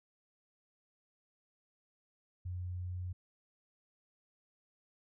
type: tone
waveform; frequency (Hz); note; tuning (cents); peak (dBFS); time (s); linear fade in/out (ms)
sine; 90.1; F#2; -45; -37; 2.45-3.13; 10
effects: none